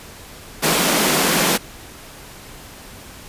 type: high-pass noise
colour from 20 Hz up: pink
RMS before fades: -17 dBFS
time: 0.62-1.58 s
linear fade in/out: 20 ms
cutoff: 150 Hz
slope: 96 dB/octave
effects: pink hiss -39 dBFS RMS until 3.28 s + resampled to 32000 Hz